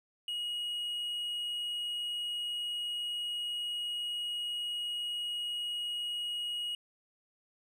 triangle tone, 2893 Hz, F#7, 40 cents flat, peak -32 dBFS, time 0.28-6.75 s, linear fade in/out 2 ms, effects none

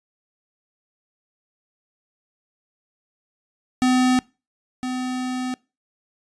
square tone pair in turn, 253.9 / 253.9 Hz, B3 / B3, +48 / +48 cents, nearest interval unison, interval 0 cents, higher neither, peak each -16 / -25 dBFS, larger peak first, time 3.82-4.19 / 4.83-5.54 s, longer second, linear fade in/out 0 ms, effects noise-tail reverb RT60 0.3 s tail -24 dB re dry + resampled to 22050 Hz

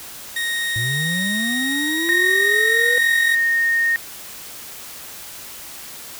30% pulse tone with pitch glide, 1864.7 to 1890.7 Hz, A#6 to A#6, 0 to +24 cents, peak -18 dBFS, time 0.36-3.35 s, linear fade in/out 5 ms, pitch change +24 cents, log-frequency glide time 1.48-2.22 s
triangle linear sweep, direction up, 110 to 493.9 Hz, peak -21 dBFS, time 0.76-2.98 s, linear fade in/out 0 ms
sine tone, 1847 Hz, A#6, 16 cents flat, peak -15 dBFS, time 2.09-3.96 s, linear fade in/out 0 ms
effects white hiss -36 dBFS RMS until 6.19 s

